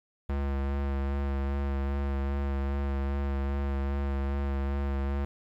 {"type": "tone with vibrato", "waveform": "square", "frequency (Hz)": 69.3, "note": "C#2", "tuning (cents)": 0, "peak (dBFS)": -28, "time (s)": [0.29, 5.25], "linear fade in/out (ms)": 5, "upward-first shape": "sine", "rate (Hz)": 2.5, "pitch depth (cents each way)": 20, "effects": ["low-pass 2000 Hz 12 dB/octave", "10-bit"]}